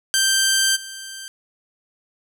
10% pulse tone with level steps, 1568 Hz, G6, in tune, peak -7 / -24 dBFS, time 0.14-1.28 s, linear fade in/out 0 ms, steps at 0.75 s, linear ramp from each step 20 ms, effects none

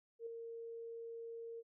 sine tone with ADSR envelope, 460.7 Hz, A#4, 20 cents flat, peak -40 dBFS, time 0.19-1.63 s, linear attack 74 ms, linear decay 4 ms, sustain -5 dB, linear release 39 ms, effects none

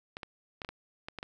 clicks, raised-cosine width 0.3 ms, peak -23 dBFS, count 8, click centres 0.169 / 0.232 / 0.618 / 0.648 / 0.69 / 1.085 / 1.187 / 1.229 s, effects none

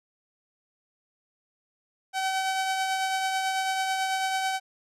sawtooth tone with tremolo, 763 Hz, G5, 47 cents flat, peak -20 dBFS, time 2.13-4.6 s, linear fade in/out 50 ms, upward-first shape triangle, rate 9.1 Hz, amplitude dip 35%, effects low-pass 10000 Hz 12 dB/octave

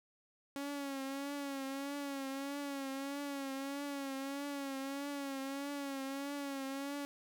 sawtooth tone with vibrato, 277.2 Hz, C#4, in tune, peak -35 dBFS, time 0.56-7.05 s, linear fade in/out 0 ms, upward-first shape triangle, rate 1.6 Hz, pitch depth 62 cents each way, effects none

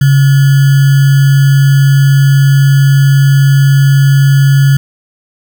sine tone with sample-and-hold, 138.1 Hz, C#3, 6 cents flat, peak -3 dBFS, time 0.01-4.77 s, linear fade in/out 5 ms, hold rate 1575 Hz, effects none

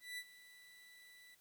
30% pulse tone with ADSR envelope, 1975.5 Hz, B6, in tune, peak -39 dBFS, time 0-1.35 s, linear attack 180 ms, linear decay 54 ms, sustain -17 dB, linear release 7 ms, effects white hiss -71 dBFS RMS until 1.4 s

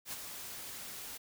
white noise with ADSR envelope, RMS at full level -39 dBFS, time 0.05-1.18 s, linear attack 77 ms, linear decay 20 ms, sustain -6 dB, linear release 14 ms, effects none

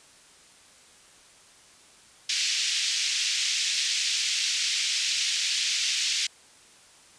white band-pass noise, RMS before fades -27 dBFS, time 2.29-6.27 s, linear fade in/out 5 ms, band 2300 to 6100 Hz, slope 24 dB/octave, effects white hiss -54 dBFS RMS until 7.18 s + resampled to 22050 Hz

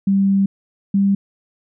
sine tone pair in turn, 196 / 197.82 Hz, G3 / G3, 0 / +16 cents, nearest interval unison, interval 16 cents, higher second, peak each -12 dBFS, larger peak neither, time 0.07-0.46 / 0.94-1.15 s, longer first, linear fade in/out 5 ms, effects none

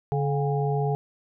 harmonic tone with a mistuned harmonic, 142.5 Hz, C#3, 48 cents sharp, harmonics 1 / 3 / 5 / 6, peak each -24 / -28 / -33 / -32 dBFS, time 0.12-0.95 s, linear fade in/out 0 ms, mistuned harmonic 6, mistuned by -93 cents, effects none

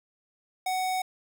square tone, 745 Hz, F#5, 12 cents sharp, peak -27 dBFS, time 0.66-1.02 s, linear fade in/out 5 ms, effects 9-bit

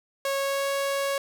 sawtooth tone with pitch glide, 550 to 554.5 Hz, C#5 to C#5, -14 to 0 cents, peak -21 dBFS, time 0.25-1.18 s, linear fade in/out 2 ms, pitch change +14 cents, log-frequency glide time 0.36-0.7 s, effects none

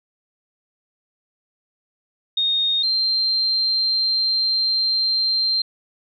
sine tone pair in turn, 3703 / 4156 Hz, A#7 / C8, -12 / -12 cents, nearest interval major second, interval 200 cents, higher second, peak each -17 dBFS, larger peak neither, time 2.37-2.83 / 2.83-5.62 s, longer second, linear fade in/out 5 ms, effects none

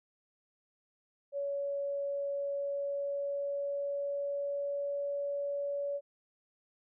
sine tone with pitch glide, 563 to 567.6 Hz, C#5 to C#5, +27 to +41 cents, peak -32 dBFS, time 1.32-6.01 s, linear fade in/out 50 ms, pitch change +14 cents, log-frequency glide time 2.51-5.06 s, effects none

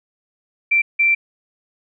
sine tone bursts at uneven times, 2349 Hz, D7, in tune, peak -12 dBFS, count 2, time 0.71-0.82 / 0.99-1.15 s, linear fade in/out 10 ms, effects none

